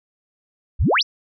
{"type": "exponential sweep", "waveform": "sine", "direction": "up", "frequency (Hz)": [43.41, 6240], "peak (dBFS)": -14, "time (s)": [0.79, 1.03], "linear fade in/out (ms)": 20, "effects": []}